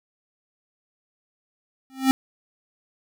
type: tone with exponential growth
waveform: square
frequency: 264.7 Hz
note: C4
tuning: 20 cents sharp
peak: -12 dBFS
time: 1.9-2.11 s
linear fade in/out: 0 ms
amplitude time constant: 44 ms
effects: none